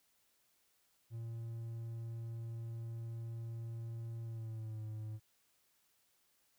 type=tone with pitch glide; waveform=triangle; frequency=114.9 to 108.45 Hz; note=A#2 to A2; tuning=-25 to -25 cents; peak=-39 dBFS; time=1.1-5.2 s; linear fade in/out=50 ms; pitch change=-100 cents; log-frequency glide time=4.23-4.82 s; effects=white hiss -75 dBFS RMS until 6.58 s